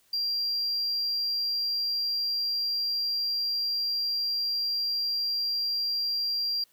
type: tone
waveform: triangle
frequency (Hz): 4753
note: D8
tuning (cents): +20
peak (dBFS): -24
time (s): 0.13-6.64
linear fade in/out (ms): 5
effects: tanh soft clip ceiling -21 dBFS + white hiss -65 dBFS RMS until 6.72 s